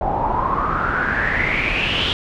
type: noise with low-pass filter sweep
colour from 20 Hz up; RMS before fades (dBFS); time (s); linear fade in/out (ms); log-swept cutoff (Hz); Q
pink; -20; 0.01-2.13; 0; 760 to 3300; 8.4
effects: none